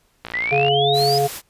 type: click train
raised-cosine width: 0.3 ms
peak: -14 dBFS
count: 26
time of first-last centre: 0.25-0.683 s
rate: 57.8 Hz
type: exponential sweep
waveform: sine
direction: up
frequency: 1923 to 5090 Hz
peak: -20 dBFS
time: 0.34-1.18 s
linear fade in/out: 0 ms
type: harmonic tone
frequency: 140.7 Hz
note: C#3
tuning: 26 cents sharp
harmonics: 1 / 3 / 5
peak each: -24 / -19 / -18 dBFS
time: 0.51-1.28 s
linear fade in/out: 20 ms
type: noise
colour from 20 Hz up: white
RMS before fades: -31 dBFS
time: 0.93-1.42 s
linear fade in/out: 50 ms
effects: pink hiss -62 dBFS RMS until 1.49 s + resampled to 32000 Hz